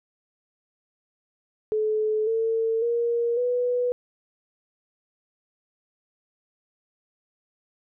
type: tone with pitch steps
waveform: sine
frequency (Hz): 431 / 450.3 / 470.6 / 491.7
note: A4 / A4 / A#4 / B4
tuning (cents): -36 / +40 / +16 / -8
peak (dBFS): -21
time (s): 1.72-3.92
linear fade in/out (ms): 0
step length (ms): 550
effects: none